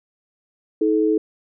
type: tone pair together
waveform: sine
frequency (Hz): 318.3 / 431.7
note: D#4 / A4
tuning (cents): +39 / -33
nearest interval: perfect fourth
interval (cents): 528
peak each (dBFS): -18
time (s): 0.81-1.18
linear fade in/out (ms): 5
effects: none